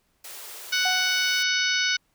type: high-pass noise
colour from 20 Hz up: white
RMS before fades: -40 dBFS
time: 0.24-1.43 s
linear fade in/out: 5 ms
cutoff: 340 Hz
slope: 48 dB/octave
type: harmonic tone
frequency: 742 Hz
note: F#5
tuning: 5 cents sharp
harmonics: 2 / 3 / 4 / 5 / 6 / 7 / 8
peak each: -26 / -28 / -29 / -30 / -31 / -31 / -32 dBFS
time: 0.72-1.97 s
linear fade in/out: 10 ms
type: tone with exponential decay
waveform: sine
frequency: 740 Hz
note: F#5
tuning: in tune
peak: -24 dBFS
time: 0.85-1.41 s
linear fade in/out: 5 ms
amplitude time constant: 120 ms
effects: pink hiss -69 dBFS RMS until 2.14 s